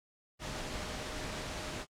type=tone in noise; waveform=sine; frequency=615 Hz; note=D#5; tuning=20 cents flat; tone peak=-49 dBFS; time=0.39-1.86 s; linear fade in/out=50 ms; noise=pink; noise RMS=-40 dBFS; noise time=0.39-1.86 s; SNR=-12 dB; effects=low-pass 7000 Hz 12 dB/octave + AAC 64 kbps